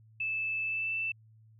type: tone with pitch glide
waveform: sine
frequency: 2627 to 2656 Hz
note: E7 to E7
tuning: -7 to +12 cents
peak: -30 dBFS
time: 0.2-1.12 s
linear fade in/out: 5 ms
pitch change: +19 cents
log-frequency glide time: 0.64-0.96 s
effects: added 110 Hz sine -56 dBFS peak until 1.59 s